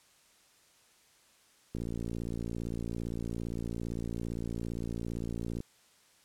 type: click train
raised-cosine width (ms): 3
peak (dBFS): -24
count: 223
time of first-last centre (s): 1.75-5.604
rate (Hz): 57.6
effects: white hiss -64 dBFS RMS until 6.24 s + low-pass 10000 Hz 12 dB/octave